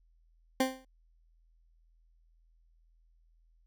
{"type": "tone with exponential decay", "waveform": "20% pulse", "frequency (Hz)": 261.7, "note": "C4", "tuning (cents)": 0, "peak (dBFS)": -18, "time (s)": [0.6, 0.85], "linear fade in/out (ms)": 5, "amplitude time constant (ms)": 54, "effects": ["added 41 Hz sine -63 dBFS peak until 3.66 s"]}